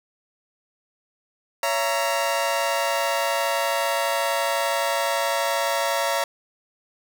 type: chord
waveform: sawtooth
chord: A# diminished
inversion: first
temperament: just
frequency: 559.4 / 671.3 / 932.3 Hz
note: C#5 / E5 / A#5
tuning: +16 / +31 / 0 cents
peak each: -22 dBFS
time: 1.63-6.24 s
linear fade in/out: 2 ms
effects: none